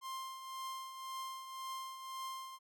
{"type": "tone with tremolo", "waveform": "45% pulse", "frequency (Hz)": 1053, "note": "C6", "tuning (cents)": 11, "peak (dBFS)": -40, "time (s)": [0.01, 2.59], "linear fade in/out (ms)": 50, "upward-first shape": "triangle", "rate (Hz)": 1.9, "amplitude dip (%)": 60, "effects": []}